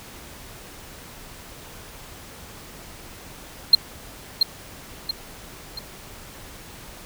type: tone with echo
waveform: triangle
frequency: 4186 Hz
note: C8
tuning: in tune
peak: -3 dBFS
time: 3.73-3.75 s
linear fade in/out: 5 ms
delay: 680 ms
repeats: 3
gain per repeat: -8 dB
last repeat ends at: 5.79 s
effects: tanh soft clip ceiling -3 dBFS + pink hiss -42 dBFS RMS until 7.05 s